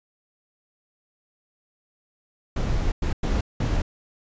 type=noise bursts at uneven times; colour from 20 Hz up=brown; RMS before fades=-23 dBFS; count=4; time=2.56-2.92 / 3.02-3.13 / 3.23-3.41 / 3.6-3.82 s; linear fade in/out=5 ms; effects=resampled to 16000 Hz